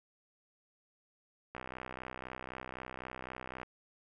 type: click train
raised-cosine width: 0.5 ms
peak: -27 dBFS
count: 134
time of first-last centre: 1.55-3.631 s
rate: 63.9 Hz
effects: none